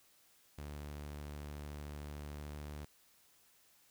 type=tone with pitch glide; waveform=sawtooth; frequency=73.42 to 73.97 Hz; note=D2 to D2; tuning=0 to +13 cents; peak=-40 dBFS; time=0.58-2.85 s; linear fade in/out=5 ms; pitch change=+13 cents; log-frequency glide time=2.32-2.51 s; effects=white hiss -68 dBFS RMS until 3.9 s